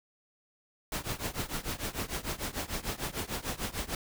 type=noise with tremolo; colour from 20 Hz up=pink; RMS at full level=-32 dBFS; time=0.92-3.95 s; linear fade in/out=2 ms; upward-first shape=triangle; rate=6.7 Hz; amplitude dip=95%; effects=none